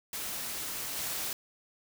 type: noise with level steps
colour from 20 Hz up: white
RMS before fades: -37 / -35 dBFS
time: 0.13-1.33 s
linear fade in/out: 2 ms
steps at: 0.96 s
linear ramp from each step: 5 ms
effects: none